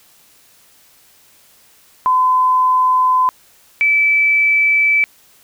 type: tone pair in turn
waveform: sine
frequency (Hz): 1018 / 2311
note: C6 / D7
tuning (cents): -48 / -28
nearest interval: octave + major second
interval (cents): 1420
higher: second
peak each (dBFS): -10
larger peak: neither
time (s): 2.06-3.29 / 3.81-5.04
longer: neither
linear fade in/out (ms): 0
effects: white hiss -50 dBFS RMS until 5.43 s